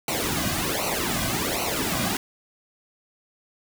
pink noise with flanger, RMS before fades -26 dBFS, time 0.08-2.17 s, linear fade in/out 2 ms, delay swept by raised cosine 0.58 to 2.28 ms, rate 1.3 Hz, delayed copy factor -0.8, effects none

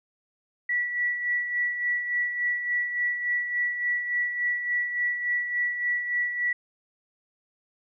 sine tone with tremolo, 1948 Hz, B6, 24 cents flat, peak -22 dBFS, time 0.69-6.53 s, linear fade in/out 5 ms, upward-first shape sine, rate 3.5 Hz, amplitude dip 55%, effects none

